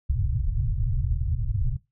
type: low-pass noise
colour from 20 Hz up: pink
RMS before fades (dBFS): -25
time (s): 0.09-1.77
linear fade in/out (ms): 10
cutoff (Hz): 140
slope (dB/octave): 96
effects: noise-tail reverb RT60 0.2 s tail -17 dB re dry